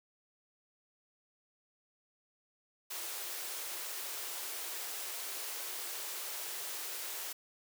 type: high-pass noise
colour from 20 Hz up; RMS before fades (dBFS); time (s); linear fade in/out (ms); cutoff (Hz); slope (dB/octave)
white; -41; 2.9-7.33; 10; 320; 96
effects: none